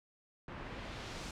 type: noise with low-pass filter sweep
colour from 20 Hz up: pink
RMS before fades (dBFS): -45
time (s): 0.48-1.31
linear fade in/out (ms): 2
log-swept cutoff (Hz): 1700 to 7100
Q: 0.9
effects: none